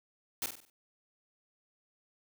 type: noise with echo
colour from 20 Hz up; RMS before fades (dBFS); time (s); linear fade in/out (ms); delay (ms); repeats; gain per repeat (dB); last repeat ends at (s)
white; -34; 0.42-0.46; 2; 48; 5; -7; 0.7
effects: none